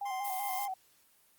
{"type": "tone with vibrato", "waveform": "sine", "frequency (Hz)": 780, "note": "G5", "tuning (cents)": -9, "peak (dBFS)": -34, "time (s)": [0.01, 0.74], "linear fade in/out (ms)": 5, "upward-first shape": "square", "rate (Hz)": 5.2, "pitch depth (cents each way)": 56}
{"type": "tone with tremolo", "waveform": "25% pulse", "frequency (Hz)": 1046.5, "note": "C6", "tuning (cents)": 0, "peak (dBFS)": -36, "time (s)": [0.05, 0.68], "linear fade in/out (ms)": 10, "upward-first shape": "triangle", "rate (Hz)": 2.7, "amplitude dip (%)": 45}
{"type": "noise", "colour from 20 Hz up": "violet", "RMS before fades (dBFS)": -40, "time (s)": [0.24, 0.66], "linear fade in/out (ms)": 10}
{"effects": ["white hiss -66 dBFS RMS until 1.38 s", "Opus 32 kbps"]}